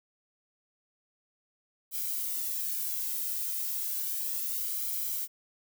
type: noise with flanger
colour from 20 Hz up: violet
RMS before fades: -33 dBFS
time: 1.91-5.28 s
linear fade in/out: 50 ms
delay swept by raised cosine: 1.1 to 1.78 ms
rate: 0.33 Hz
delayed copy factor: -0.5
effects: none